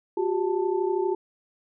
sine tone cluster, 361.1 / 393.6 / 882 Hz, F#4 / G4 / A5, -42 / +7 / +4 cents, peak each -25 / -26 / -32 dBFS, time 0.17-1.15 s, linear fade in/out 5 ms, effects none

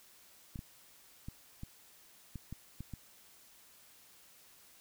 clicks, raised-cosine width 5 ms, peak -30 dBFS, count 8, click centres 0.558 / 0.591 / 1.285 / 1.634 / 2.357 / 2.526 / 2.806 / 2.937 s, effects white hiss -61 dBFS RMS until 4.8 s

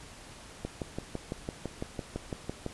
click train, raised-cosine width 2 ms, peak -20 dBFS, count 13, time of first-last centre 0.65-2.663 s, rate 5.96 Hz, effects pink hiss -49 dBFS RMS until 2.73 s + resampled to 24000 Hz

